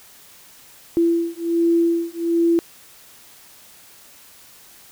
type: beating tone pair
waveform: sine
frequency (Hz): 336.2 / 337.5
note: E4 / E4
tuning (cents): +34 / +41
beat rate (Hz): 1.3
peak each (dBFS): -19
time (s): 0.97-2.59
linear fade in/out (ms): 0
effects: white hiss -47 dBFS RMS until 4.91 s